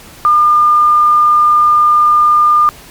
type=tone; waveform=sine; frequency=1206 Hz; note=D6; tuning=46 cents sharp; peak=-5 dBFS; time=0.25-2.69 s; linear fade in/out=0 ms; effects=pink hiss -36 dBFS RMS until 2.9 s + MP3 96 kbps